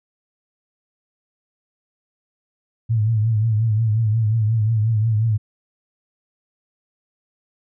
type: tone with vibrato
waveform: sine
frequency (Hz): 110.3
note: A2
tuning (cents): +5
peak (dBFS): -15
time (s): 2.89-5.38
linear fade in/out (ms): 20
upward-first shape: triangle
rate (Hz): 5.6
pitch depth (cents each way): 96
effects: none